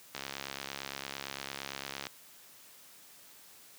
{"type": "click train", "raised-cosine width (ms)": 0.2, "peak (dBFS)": -20, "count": 133, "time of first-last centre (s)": [0.15, 2.069], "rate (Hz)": 68.8, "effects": ["white hiss -56 dBFS RMS until 3.78 s", "high-pass 100 Hz 12 dB/octave"]}